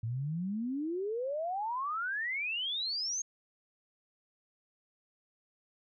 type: exponential sweep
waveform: sine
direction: up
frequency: 108.6 to 6560 Hz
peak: -32 dBFS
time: 0.03-3.22 s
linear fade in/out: 5 ms
effects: none